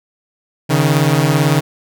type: beating tone pair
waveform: sawtooth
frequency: 138.59 / 156.59 Hz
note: C#3 / D#3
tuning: 0 / +11 cents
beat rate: 18 Hz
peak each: -10 dBFS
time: 0.69-1.61 s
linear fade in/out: 20 ms
effects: none